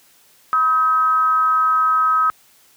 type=tone with frequency modulation; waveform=sine; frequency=1274 Hz; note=D#6; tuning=41 cents sharp; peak=-13 dBFS; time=0.53-2.3 s; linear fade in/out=0 ms; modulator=282 Hz; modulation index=0.33; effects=white hiss -53 dBFS RMS until 2.76 s + high-pass 60 Hz 12 dB/octave